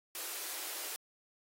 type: high-pass noise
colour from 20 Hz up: white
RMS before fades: -41 dBFS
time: 0.15-0.96 s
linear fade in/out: 0 ms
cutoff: 310 Hz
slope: 96 dB/octave
effects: AAC 48 kbps